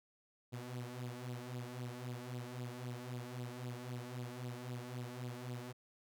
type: tone with flanger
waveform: sawtooth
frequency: 123.47 Hz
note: B2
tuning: in tune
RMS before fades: -45 dBFS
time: 0.52-5.73 s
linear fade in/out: 20 ms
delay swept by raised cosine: 0.24 to 3.54 ms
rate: 3.8 Hz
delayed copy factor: +0.7
effects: none